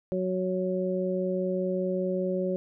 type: harmonic tone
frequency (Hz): 185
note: F#3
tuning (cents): 0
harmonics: 1 / 2 / 3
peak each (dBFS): -30 / -30 / -30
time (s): 0.12-2.56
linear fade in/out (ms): 0
effects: none